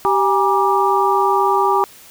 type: tone cluster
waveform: sine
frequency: 389.4 / 817 / 955 / 1180 Hz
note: G4 / G#5 / A#5 / D6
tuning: -12 / -29 / +42 / +8 cents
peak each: -18 dBFS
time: 0.05-1.84 s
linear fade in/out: 0 ms
effects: white hiss -43 dBFS RMS until 2.1 s